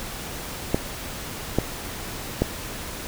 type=clicks; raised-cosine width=2 ms; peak=-5 dBFS; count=3; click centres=0.745 / 1.586 / 2.42 s; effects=pink hiss -34 dBFS RMS until 3.07 s